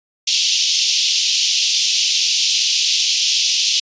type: band-pass noise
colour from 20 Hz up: white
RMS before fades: -17 dBFS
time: 0.27-3.8 s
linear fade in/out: 5 ms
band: 2700 to 6200 Hz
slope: 48 dB/octave
effects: resampled to 16000 Hz